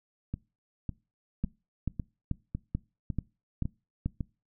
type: two click trains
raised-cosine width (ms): 5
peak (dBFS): -17 / -20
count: 7 / 8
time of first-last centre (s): 1.44-4.06 / 0.34-4.207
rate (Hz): 2.29 / 1.81
effects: noise-tail reverb RT60 0.3 s tail -23 dB re dry